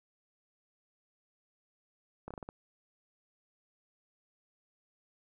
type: slowing click train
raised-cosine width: 1 ms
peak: -28 dBFS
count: 6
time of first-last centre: 2.28-2.489 s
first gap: 26 ms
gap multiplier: 1.24
effects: none